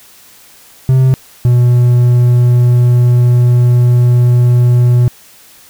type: tone pair in turn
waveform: triangle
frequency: 130.6 / 122.19 Hz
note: C3 / B2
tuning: -3 / -18 cents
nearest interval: minor second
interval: 115 cents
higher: first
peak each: -3 dBFS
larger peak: neither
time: 0.89-1.14 / 1.45-5.08 s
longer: second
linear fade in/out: 0 ms
effects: white hiss -41 dBFS RMS until 5.69 s